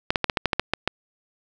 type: clicks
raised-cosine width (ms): 0.3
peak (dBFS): -4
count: 10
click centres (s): 0.105 / 0.158 / 0.243 / 0.298 / 0.372 / 0.457 / 0.532 / 0.596 / 0.736 / 0.876
effects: none